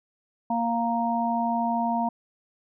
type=harmonic tone; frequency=233.1 Hz; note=A#3; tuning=in tune; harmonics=1 / 3 / 4; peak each=-27 / -27 / -27 dBFS; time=0.5-2.09 s; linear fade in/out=5 ms; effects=none